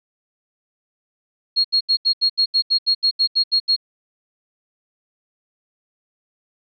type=tone bursts; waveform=sine; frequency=4288 Hz; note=C8; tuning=42 cents sharp; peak=-13 dBFS; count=14; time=1.56-3.764 s; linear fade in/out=20 ms; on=85 ms; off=78 ms; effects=none